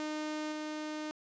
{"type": "tone with level steps", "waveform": "sawtooth", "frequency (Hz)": 306, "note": "D#4", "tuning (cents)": -29, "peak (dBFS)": [-31, -33], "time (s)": [0, 1.11], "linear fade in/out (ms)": 0, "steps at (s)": 0.52, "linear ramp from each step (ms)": 2, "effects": ["resampled to 16000 Hz", "10-bit"]}